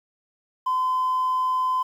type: tone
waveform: triangle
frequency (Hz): 1023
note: C6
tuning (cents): -39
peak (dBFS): -17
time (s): 0.66-1.83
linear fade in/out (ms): 10
effects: tanh soft clip ceiling -17 dBFS + 9-bit